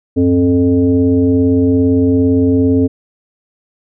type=tone with frequency modulation; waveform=sine; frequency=266.8 Hz; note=C4; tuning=34 cents sharp; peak=-8 dBFS; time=0.16-2.88 s; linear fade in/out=20 ms; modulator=172 Hz; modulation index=0.91; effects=none